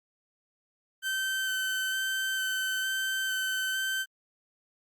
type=tone with vibrato; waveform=30% pulse; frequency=1539 Hz; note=G6; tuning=32 cents flat; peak=-26 dBFS; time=1.02-4.06 s; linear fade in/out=50 ms; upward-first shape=square; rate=1.1 Hz; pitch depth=8 cents each way; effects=Opus 48 kbps